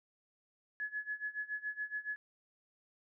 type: tone with tremolo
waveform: sine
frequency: 1700 Hz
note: G#6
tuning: 40 cents sharp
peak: -34 dBFS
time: 0.8-2.16 s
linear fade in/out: 0 ms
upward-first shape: sine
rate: 7.1 Hz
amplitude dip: 90%
effects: none